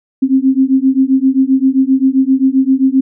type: beating tone pair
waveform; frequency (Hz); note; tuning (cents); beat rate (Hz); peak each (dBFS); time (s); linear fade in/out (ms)
sine; 261.6 / 269.2; C4 / C4; 0 / +49; 7.6; -11; 0.22-3.01; 10
effects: none